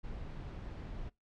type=noise; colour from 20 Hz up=brown; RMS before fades=-43 dBFS; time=0.03-1.1 s; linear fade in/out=20 ms; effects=noise-tail reverb RT60 0.2 s tail -23 dB re dry + low-pass 4000 Hz 12 dB/octave